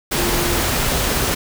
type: tone in noise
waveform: sine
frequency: 349.2 Hz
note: F4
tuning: in tune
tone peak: -25 dBFS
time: 0.17-0.61 s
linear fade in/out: 10 ms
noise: pink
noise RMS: -19 dBFS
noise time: 0.11-1.35 s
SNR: -9 dB
effects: none